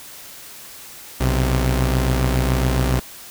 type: tone pair together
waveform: sawtooth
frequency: 61.74 / 130.67 Hz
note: B1 / C3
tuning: 0 / -2 cents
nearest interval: octave + minor second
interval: 1298 cents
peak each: -14 / -17 dBFS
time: 1.2-3 s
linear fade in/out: 10 ms
effects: white hiss -39 dBFS RMS until 3.3 s